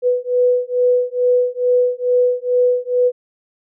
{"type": "beating tone pair", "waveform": "sine", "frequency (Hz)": [493.9, 496.2], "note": ["B4", "B4"], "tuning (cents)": [0, 8], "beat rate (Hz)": 2.3, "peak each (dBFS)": -16, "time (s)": [0.02, 3.12], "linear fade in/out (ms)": 50, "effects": []}